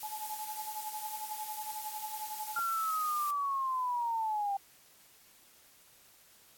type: noise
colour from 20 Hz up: blue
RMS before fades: -43 dBFS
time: 0-3.31 s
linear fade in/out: 5 ms
type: tone with tremolo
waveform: sine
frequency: 858 Hz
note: A5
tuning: 44 cents flat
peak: -36 dBFS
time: 0.03-2.59 s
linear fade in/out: 0 ms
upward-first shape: sine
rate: 11 Hz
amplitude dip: 80%
type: linear sweep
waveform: sine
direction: down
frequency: 1389 to 784 Hz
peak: -30 dBFS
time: 2.56-4.57 s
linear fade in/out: 5 ms
effects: white hiss -61 dBFS RMS until 6.57 s + AAC 64 kbps